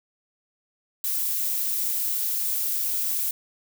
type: noise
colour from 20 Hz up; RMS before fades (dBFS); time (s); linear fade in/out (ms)
violet; -26; 1.04-3.31; 2
effects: none